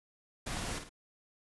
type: noise with echo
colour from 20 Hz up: pink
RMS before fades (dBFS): -38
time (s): 0.46-0.79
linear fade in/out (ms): 10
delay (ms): 52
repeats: 2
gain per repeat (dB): -7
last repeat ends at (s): 0.894
effects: resampled to 24000 Hz